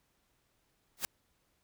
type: noise with exponential growth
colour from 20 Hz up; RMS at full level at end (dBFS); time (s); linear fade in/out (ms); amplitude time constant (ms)
white; -29; 0.97-1.05; 0; 17
effects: pink hiss -75 dBFS RMS until 1.63 s